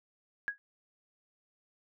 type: tone with exponential decay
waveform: sine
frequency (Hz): 1657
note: G#6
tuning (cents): -4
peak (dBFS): -26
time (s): 0.48-0.58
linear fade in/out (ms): 0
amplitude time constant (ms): 20
effects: none